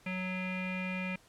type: tone with low-pass filter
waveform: square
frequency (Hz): 185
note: F#3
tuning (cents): 0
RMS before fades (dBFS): -36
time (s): 0.06-1.16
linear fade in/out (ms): 5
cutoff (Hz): 2400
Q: 8.7
effects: pink hiss -62 dBFS RMS until 1.28 s + low-pass 11000 Hz 12 dB/octave